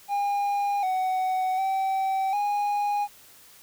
triangle tone with pitch steps, 810 / 748 / 770 / 822 Hz, G#5 / F#5 / G5 / G#5, -43 / +19 / -31 / -18 cents, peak -21 dBFS, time 0.08-3.08 s, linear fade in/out 50 ms, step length 750 ms, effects white hiss -52 dBFS RMS until 3.62 s

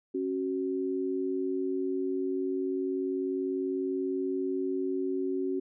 sine tone pair together, 273.9 / 374.2 Hz, C#4 / F#4, -21 / +20 cents, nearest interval perfect fourth, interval 541 cents, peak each -32 / -30 dBFS, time 0.14-5.6 s, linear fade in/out 10 ms, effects none

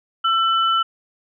sine tone pair together, 1339.7 / 2998 Hz, E6 / F#7, +28 / +22 cents, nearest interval octave + major second, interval 1394 cents, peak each -16 / -22 dBFS, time 0.24-0.83 s, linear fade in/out 10 ms, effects none

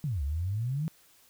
sine exponential two-way sweep, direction down then up, 165 to 67 to 165 Hz, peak -28 dBFS, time 0.04-0.88 s, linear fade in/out 0 ms, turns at 0.23 s, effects white hiss -61 dBFS RMS until 1.29 s

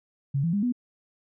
sine tone with pitch steps, 138.59 / 167.69 / 202.9 / 245.5 Hz, C#3 / E3 / G#3 / B3, 0 / +30 / -40 / -10 cents, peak -22 dBFS, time 0.34-0.724 s, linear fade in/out 10 ms, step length 96 ms, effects none

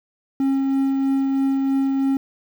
triangle tone with tremolo, 271 Hz, C#4, 39 cents flat, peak -14 dBFS, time 0.4-2.17 s, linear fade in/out 2 ms, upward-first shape triangle, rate 3.1 Hz, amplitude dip 25%, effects 8-bit

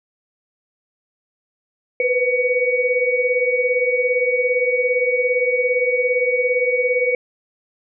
sine tone cluster, 488.5 / 506 / 2250 Hz, B4 / B4 / C#7, -19 / +42 / +25 cents, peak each -20 dBFS, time 2-7.15 s, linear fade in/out 2 ms, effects none

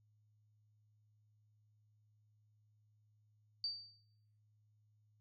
sine tone with exponential decay, 4625 Hz, D8, 27 cents flat, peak -34 dBFS, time 3.64-4.03 s, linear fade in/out 1 ms, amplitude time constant 84 ms, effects noise-tail reverb RT60 1.0 s tail -25 dB re dry + added 106 Hz sine -70 dBFS peak until 5.2 s

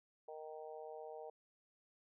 harmonic tone, 155.56 Hz, D#3, in tune, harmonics 3 / 4 / 5 / 6, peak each -50 / -52 / -53 / -61 dBFS, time 0.28-1.3 s, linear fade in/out 5 ms, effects none

